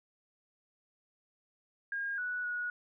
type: tone with pitch steps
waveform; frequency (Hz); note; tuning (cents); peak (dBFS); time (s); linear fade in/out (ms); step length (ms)
sine; 1620 / 1475 / 1457; G#6 / F#6 / F#6; -43 / -6 / -27; -33; 1.92-2.7; 2; 260
effects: none